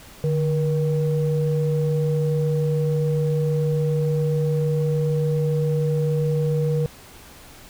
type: tone pair together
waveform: sine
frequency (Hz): 150 / 476.9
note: D3 / A#4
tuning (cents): +37 / +39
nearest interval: octave + minor sixth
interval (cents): 2002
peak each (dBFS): -19 / -23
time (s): 0.24-6.86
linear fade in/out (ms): 0
effects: tanh soft clip ceiling -11 dBFS + pink hiss -45 dBFS RMS until 7.69 s